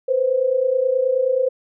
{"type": "tone pair together", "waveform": "sine", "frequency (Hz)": [494.1, 523.5], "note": ["B4", "C5"], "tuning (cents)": [1, 1], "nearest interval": "minor second", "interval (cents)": 100, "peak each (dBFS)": [-21, -17], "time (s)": [0.08, 1.49], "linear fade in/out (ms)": 10, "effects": []}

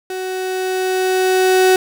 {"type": "tone with level ramp", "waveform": "35% pulse", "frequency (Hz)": 373.3, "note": "F#4", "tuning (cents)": 15, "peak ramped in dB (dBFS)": [-21, -7], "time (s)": [0.1, 1.76], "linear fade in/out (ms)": 2, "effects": []}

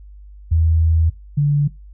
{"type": "tone pair in turn", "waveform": "sine", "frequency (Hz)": [81.2, 144.97], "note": ["E2", "D3"], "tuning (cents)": [-26, -22], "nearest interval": "minor seventh", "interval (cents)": 1004, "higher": "second", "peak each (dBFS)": -12, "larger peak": "neither", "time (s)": [[0.51, 1.1], [1.37, 1.68]], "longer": "first", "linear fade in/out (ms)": 10, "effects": ["noise-tail reverb RT60 0.2 s tail -19 dB re dry", "added 50 Hz sine -37 dBFS peak until 1.93 s"]}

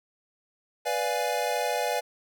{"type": "chord", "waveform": "square", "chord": "B diminished seventh", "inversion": "none", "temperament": "equal", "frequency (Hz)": [493.9, 587.3, 698.5, 830.6], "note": ["B4", "D5", "F5", "Ab5"], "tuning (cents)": [0, 0, 0, 0], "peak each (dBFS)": -32, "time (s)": [0.85, 2.01], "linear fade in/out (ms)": 20, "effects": []}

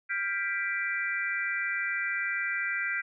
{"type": "chord", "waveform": "sine", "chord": "G dominant seventh", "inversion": "third", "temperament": "equal with one note detuned", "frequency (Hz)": [1396.9, 1584.4, 1975.5, 2349], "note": ["F6", "G6", "B6", "D7"], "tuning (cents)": [0, 18, 0, 0], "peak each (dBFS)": [-36, -33, -32, -35], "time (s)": [0.09, 3.02], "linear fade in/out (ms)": 20, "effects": []}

